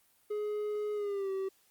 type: tone with pitch glide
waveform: triangle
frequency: 419.7 to 384.9 Hz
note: G#4 to G4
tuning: +18 to -32 cents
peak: -30 dBFS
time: 0.3-1.49 s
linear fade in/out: 10 ms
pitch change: -150 cents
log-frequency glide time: 0.94-1.31 s
effects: white hiss -68 dBFS RMS until 1.7 s + Opus 32 kbps